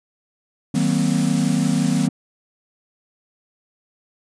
triangle chord, C half-diminished seventh, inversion first, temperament just, 156.98 / 188.37 / 235.5 / 261.6 Hz, Eb3 / Gb3 / Bb3 / C4, +16 / +31 / +18 / 0 cents, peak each -20 dBFS, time 0.74-2.09 s, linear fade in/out 5 ms
white high-pass noise, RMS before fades -31 dBFS, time 0.74-2.08 s, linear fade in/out 20 ms, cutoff 770 Hz, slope 24 dB/octave
effects resampled to 22050 Hz

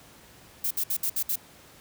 violet noise bursts, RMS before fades -27 dBFS, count 6, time 0.64-1.358 s, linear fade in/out 5 ms, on 68 ms, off 62 ms, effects pink hiss -52 dBFS RMS until 1.8 s + high-pass 60 Hz 12 dB/octave

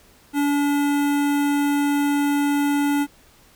square tone with notch filter, 287.2 Hz, D4, 39 cents flat, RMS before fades -20 dBFS, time 0.33-3.07 s, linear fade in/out 50 ms, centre 4800 Hz, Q 1.3, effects pink hiss -53 dBFS RMS until 3.55 s

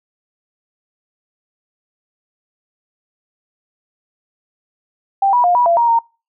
sine tone with pitch steps, 787 / 974 / 708 / 973 / 681 / 941 / 924 Hz, G5 / B5 / F5 / B5 / F5 / A#5 / A#5, +7 / -24 / +23 / -26 / -44 / +16 / -16 cents, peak -10 dBFS, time 5.22-5.99 s, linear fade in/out 5 ms, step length 110 ms, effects noise-tail reverb RT60 0.3 s tail -25 dB re dry

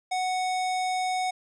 square tone, 740 Hz, F#5, in tune, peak -26 dBFS, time 0.11-1.31 s, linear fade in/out 10 ms, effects resampled to 22050 Hz

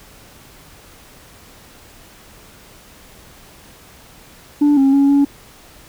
sine tone with pitch steps, 291.8 / 271.6 / 278.6 / 282.1 Hz, D4 / C#4 / C#4 / C#4, -11 / -35 / +9 / +30 cents, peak -7 dBFS, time 4.61-5.25 s, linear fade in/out 10 ms, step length 160 ms, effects tanh soft clip ceiling -8 dBFS + pink hiss -44 dBFS RMS until 5.88 s

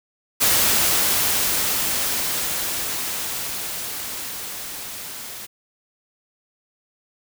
white noise with level ramp, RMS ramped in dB -17 to -35 dBFS, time 0.4-5.47 s, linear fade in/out 20 ms, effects none

